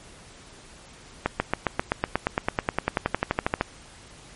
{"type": "accelerating click train", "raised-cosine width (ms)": 0.5, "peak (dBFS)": -6, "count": 24, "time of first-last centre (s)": [1.26, 3.611], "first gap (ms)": 140, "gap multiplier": 0.97, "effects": ["pink hiss -48 dBFS RMS until 4.35 s", "MP3 48 kbps"]}